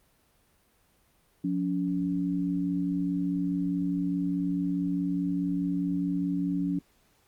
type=tone pair together; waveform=sine; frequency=178.34 / 283.1 Hz; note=F3 / C#4; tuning=+37 / +37 cents; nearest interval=minor sixth; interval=800 cents; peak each=-29 / -28 dBFS; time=1.44-6.79 s; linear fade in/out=5 ms; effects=pink hiss -66 dBFS RMS until 7.27 s + Opus 32 kbps